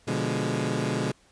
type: chord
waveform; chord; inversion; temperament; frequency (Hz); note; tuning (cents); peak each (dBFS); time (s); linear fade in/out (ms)
20% pulse; B diminished seventh; none; equal; 123.47 / 146.83 / 174.61 / 207.7; B2 / D3 / F3 / Ab3; 0 / 0 / 0 / 0; -25 / -26 / -29 / -26; 0.07-1.12; 10
effects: pink hiss -60 dBFS RMS until 1.31 s + resampled to 22050 Hz